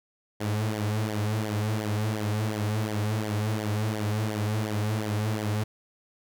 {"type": "tone with flanger", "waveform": "sawtooth", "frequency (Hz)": 106.7, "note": "G#2", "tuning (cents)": 47, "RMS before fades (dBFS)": -28, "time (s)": [0.4, 5.64], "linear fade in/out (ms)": 10, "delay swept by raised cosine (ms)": [0.75, 6.45], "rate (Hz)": 2.8, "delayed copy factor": -0.75, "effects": []}